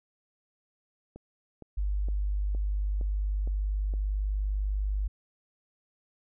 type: click train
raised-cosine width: 2 ms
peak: -31 dBFS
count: 7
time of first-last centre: 1.16-3.938 s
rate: 2.16 Hz
type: tone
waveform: sine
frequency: 50.1 Hz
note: G1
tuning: 38 cents sharp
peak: -26 dBFS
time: 1.77-5.08 s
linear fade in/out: 10 ms
effects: none